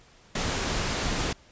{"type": "noise", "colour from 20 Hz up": "pink", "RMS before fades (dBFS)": -28, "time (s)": [0.35, 1.33], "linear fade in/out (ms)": 5, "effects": ["pink hiss -56 dBFS RMS until 1.51 s", "resampled to 16000 Hz"]}